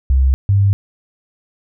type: tone pair in turn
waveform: sine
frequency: 65.9 / 99.34 Hz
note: C2 / G2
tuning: +13 / +24 cents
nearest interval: perfect fifth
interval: 711 cents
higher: second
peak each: -9 dBFS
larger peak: neither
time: 0.1-0.34 / 0.49-0.73 s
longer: neither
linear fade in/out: 0 ms
effects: none